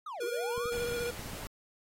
triangle linear two-way sweep, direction down then up, 1306 to 334.1 to 1306 Hz, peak -36 dBFS, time 0.06-0.7 s, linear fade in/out 5 ms, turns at 0.24 s
square tone with vibrato, 477.9 Hz, A#4, 43 cents sharp, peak -33 dBFS, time 0.2-1.11 s, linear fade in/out 10 ms, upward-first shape triangle, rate 15 Hz, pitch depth 29 cents each way
clicks, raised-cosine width 5 ms, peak -32 dBFS, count 9, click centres 0.579 / 0.657 / 0.781 / 0.889 / 0.923 / 1.009 / 1.194 / 1.26 / 1.334 s
pink noise, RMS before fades -44 dBFS, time 0.72-1.47 s, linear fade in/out 0 ms
effects AAC 48 kbps

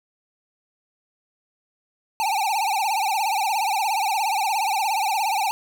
square tone with vibrato, 830.6 Hz, G#5, in tune, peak -21 dBFS, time 2.2-5.51 s, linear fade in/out 0 ms, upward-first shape triangle, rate 17 Hz, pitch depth 190 cents each way, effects none

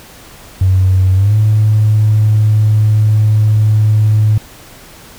triangle tone with pitch glide, 93.9 to 107.24 Hz, F#2 to A2, +26 to -44 cents, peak -3 dBFS, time 0.61-4.38 s, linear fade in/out 5 ms, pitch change +230 cents, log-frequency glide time 1.15-1.35 s, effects tanh soft clip ceiling -4 dBFS + pink hiss -37 dBFS RMS until 5.18 s

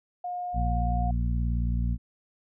sine tone, 715 Hz, F5, 41 cents sharp, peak -30 dBFS, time 0.24-1.11 s, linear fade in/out 5 ms
harmonic tone, 58.7 Hz, A#1, 13 cents sharp, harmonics 1 / 2 / 3 / 4, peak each -25 / -31 / -35 / -37 dBFS, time 0.53-1.98 s, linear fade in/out 50 ms
effects none

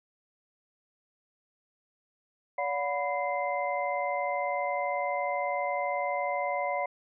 sine tone cluster, 572 / 724 / 990 / 2079 Hz, D5 / F#5 / B5 / C7, -46 / -38 / +4 / -12 cents, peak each -32 / -32 / -34 / -36 dBFS, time 2.58-6.86 s, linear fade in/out 5 ms, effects none

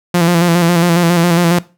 sawtooth tone with vibrato, 171.8 Hz, F3, 28 cents flat, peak -5 dBFS, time 0.14-1.59 s, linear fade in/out 5 ms, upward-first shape square, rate 7.3 Hz, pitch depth 43 cents each way, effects noise-tail reverb RT60 0.3 s tail -19 dB re dry

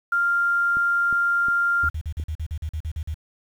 sine tone, 1395 Hz, F6, 2 cents flat, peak -18 dBFS, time 0.12-1.89 s, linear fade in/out 5 ms
click train, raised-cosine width 3 ms, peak -25 dBFS, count 5, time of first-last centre 0.77-2.199 s, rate 2.8 Hz
sine tone bursts, 77.6 Hz, D#2, 4 cents flat, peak -25 dBFS, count 12, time 1.83-3.143 s, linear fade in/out 5 ms, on 70 ms, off 43 ms
effects 8-bit

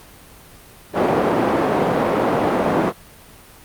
white band-pass noise, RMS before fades -18 dBFS, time 0.93-2.93 s, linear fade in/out 50 ms, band 180 to 670 Hz, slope 12 dB/octave, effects pink hiss -44 dBFS RMS until 3.64 s + Opus 48 kbps

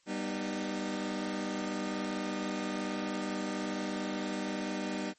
sawtooth chord, G augmented, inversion none, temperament just, 196 / 245 / 306.2 Hz, G3 / B3 / D#4, 0 / -14 / -28 cents, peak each -33 / -35 / -33 dBFS, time 0.06-5.14 s, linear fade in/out 50 ms, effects white hiss -69 dBFS RMS until 5.18 s + MP3 32 kbps

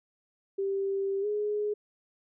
sine tone with pitch glide, 392 to 417.7 Hz, G4 to G#4, 0 to +10 cents, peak -27 dBFS, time 0.58-1.74 s, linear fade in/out 10 ms, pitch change +110 cents, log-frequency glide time 1.21-1.26 s, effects none

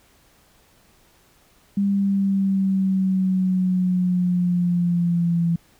sine linear sweep, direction down, 200 to 168.3 Hz, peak -17 dBFS, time 1.77-5.56 s, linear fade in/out 5 ms, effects pink hiss -57 dBFS RMS until 5.79 s

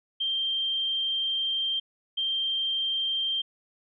sine tone pair in turn, 3163 / 3163 Hz, G7 / G7, +15 / +15 cents, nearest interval unison, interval 0 cents, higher neither, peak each -25 dBFS, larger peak neither, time 0.2-1.8 / 2.17-3.42 s, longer first, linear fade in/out 10 ms, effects none

